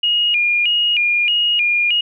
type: tone with vibrato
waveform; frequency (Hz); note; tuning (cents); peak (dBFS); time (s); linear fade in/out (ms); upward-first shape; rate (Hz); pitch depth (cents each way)
sine; 2637; E7; 0; -13; 0.03-2.01; 5; square; 1.6; 150
effects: none